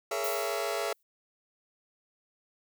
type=chord; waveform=sawtooth; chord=A# half-diminished seventh; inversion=third; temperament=just; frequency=419.5 / 466.2 / 559.4 / 671.3 Hz; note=G#4 / A#4 / C#5 / E5; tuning=+17 / 0 / +16 / +31 cents; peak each=-31 / -34 / -32 / -30 dBFS; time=0.11-0.93 s; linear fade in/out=5 ms
type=noise with exponential decay; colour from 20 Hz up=violet; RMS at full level=-34 dBFS; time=0.24-1.03 s; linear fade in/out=2 ms; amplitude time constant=170 ms
effects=none